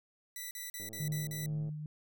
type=tone bursts; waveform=5% pulse; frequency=1975.5 Hz; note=B6; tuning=in tune; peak=-30 dBFS; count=6; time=0.36-1.46 s; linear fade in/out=2 ms; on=150 ms; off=40 ms
type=click train; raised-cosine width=2 ms; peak=-39 dBFS; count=99; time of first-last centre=0.8-1.691 s; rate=110 Hz
type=tone with tremolo; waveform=sine; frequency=151.9 Hz; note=D#3; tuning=41 cents flat; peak=-32 dBFS; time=1-1.86 s; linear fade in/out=2 ms; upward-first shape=sine; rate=2.2 Hz; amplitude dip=55%
effects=none